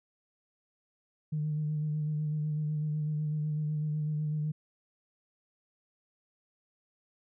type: tone with vibrato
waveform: sine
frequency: 152 Hz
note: D#3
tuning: 40 cents flat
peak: -28 dBFS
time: 1.32-4.52 s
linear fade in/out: 10 ms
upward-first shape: sine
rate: 8 Hz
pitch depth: 24 cents each way
effects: tanh soft clip ceiling -24 dBFS